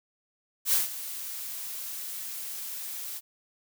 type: noise with ADSR envelope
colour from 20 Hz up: blue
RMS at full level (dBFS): -22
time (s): 0.65-3.21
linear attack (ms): 78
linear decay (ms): 150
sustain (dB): -15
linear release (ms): 41
effects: none